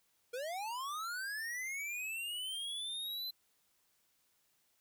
square linear sweep, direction up, 466.2 to 4085 Hz, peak -39 dBFS, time 0.33-3.31 s, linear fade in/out 10 ms, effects white hiss -75 dBFS RMS until 4.8 s

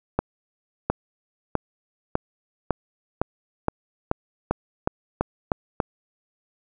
accelerating click train, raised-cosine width 1 ms, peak -6 dBFS, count 13, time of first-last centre 0.19-5.802 s, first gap 710 ms, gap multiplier 0.92, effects none

